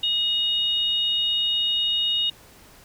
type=tone pair together; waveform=sine; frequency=2892 / 3716 Hz; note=F#7 / A#7; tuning=-40 / -6 cents; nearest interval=major third; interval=434 cents; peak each=-23 dBFS; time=0.03-2.3 s; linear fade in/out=5 ms; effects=pink hiss -50 dBFS RMS until 2.84 s